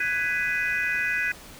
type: chord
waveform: sine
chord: G# minor seventh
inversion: third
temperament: just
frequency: 1495.1 / 1661.2 / 1993.5 / 2492 Hz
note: F#6 / G#6 / B6 / D#7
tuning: +18 / 0 / +16 / +2 cents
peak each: -28 dBFS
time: 0-1.32 s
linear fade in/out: 5 ms
effects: tanh soft clip ceiling -15 dBFS + pink hiss -45 dBFS RMS until 1.59 s